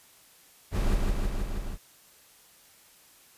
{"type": "noise with echo", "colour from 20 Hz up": "brown", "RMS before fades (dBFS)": -25, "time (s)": [0.71, 0.98], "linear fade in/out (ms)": 50, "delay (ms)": 160, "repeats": 5, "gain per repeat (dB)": -2, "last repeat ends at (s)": 1.78, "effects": ["white hiss -57 dBFS RMS until 3.37 s", "resampled to 32000 Hz"]}